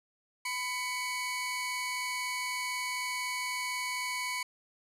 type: tone pair together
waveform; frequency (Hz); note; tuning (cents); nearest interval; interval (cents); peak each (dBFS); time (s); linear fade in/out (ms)
sawtooth; 1001 / 2239; B5 / C#7; +23 / +17; octave + major second; 1394; -33 / -31; 0.45-4.43; 5
effects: resampled to 32000 Hz